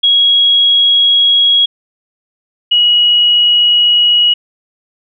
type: tone pair in turn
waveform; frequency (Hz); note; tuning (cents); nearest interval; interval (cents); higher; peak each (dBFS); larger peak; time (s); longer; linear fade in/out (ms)
sine; 3312 / 2908; G#7 / F#7; -5 / -31; major second; 226; first; -6; neither; 0.03-1.66 / 2.71-4.34; neither; 10
effects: none